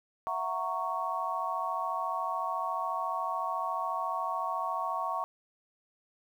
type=chord; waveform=sine; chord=F# dominant seventh; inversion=third; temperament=just; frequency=666 / 740 / 925 / 1110 Hz; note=E5 / F#5 / A#5 / C#6; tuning=+18 / 0 / -14 / +2 cents; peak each=-38 / -37 / -36 / -33 dBFS; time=0.27-5.24 s; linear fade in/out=0 ms; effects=10-bit